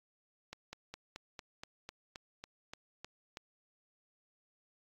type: slowing click train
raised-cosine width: 0.2 ms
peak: -27 dBFS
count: 12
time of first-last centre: 0.53-3.371 s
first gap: 200 ms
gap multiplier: 1.05
effects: AAC 48 kbps